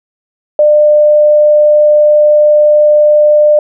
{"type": "tone", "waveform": "sine", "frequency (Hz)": 599, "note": "D5", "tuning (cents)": 34, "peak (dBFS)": -3, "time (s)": [0.59, 3.59], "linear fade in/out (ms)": 2, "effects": []}